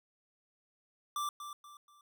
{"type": "tone with echo", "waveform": "square", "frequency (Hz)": 1174.7, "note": "D6", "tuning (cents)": 0, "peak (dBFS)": -34, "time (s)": [1.16, 1.29], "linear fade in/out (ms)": 2, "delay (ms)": 240, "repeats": 3, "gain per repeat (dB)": -9, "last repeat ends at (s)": 2.01, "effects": []}